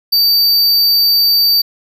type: tone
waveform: square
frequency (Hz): 4624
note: D8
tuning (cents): -28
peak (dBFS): -9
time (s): 0.12-1.62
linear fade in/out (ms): 10
effects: none